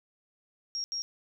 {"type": "tone bursts at uneven times", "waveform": "sine", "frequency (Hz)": 5588, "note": "F8", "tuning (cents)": 0, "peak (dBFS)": -31, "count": 2, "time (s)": [[0.75, 0.84], [0.92, 1.02]], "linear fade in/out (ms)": 0, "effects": []}